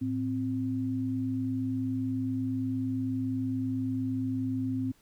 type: tone pair together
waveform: sine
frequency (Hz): 108.8 / 260.8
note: A2 / C4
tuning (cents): -19 / -5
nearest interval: octave + minor third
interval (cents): 1514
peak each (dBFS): -34 / -29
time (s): 0.01-4.92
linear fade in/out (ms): 10
effects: pink hiss -64 dBFS RMS until 5.01 s